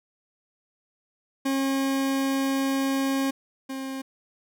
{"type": "tone pair in turn", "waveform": "40% pulse", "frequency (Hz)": [270.8, 267.1], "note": ["C#4", "C4"], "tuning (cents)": [-40, 36], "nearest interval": "unison", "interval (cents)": 24, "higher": "first", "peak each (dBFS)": [-22, -30], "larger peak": "first", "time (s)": [[1.45, 3.31], [3.69, 4.02]], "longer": "first", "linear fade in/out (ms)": 10, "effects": []}